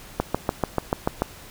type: click train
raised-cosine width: 1 ms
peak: -6 dBFS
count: 8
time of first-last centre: 0.2-1.22 s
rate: 6.86 Hz
effects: pink hiss -44 dBFS RMS until 1.5 s